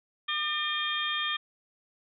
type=harmonic tone with a mistuned harmonic; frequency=603 Hz; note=D5; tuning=46 cents sharp; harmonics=2 / 3 / 4 / 5 / 6; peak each=-34 / -34 / -37 / -32 / -36 dBFS; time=0.28-1.37 s; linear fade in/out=10 ms; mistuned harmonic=5; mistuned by=+110 cents; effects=none